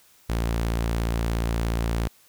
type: tone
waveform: sawtooth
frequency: 57 Hz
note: A#1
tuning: 38 cents flat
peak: -19 dBFS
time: 0.29-2.08 s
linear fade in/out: 10 ms
effects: white hiss -57 dBFS RMS until 2.28 s